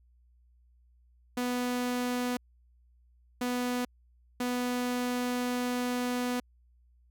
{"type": "tone bursts at uneven times", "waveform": "sawtooth", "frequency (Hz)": 246.9, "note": "B3", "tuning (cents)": 0, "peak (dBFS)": -25, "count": 3, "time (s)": [[1.37, 2.37], [3.41, 3.85], [4.4, 6.4]], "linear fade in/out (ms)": 5, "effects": ["added 60 Hz sine -60 dBFS peak until 7.1 s"]}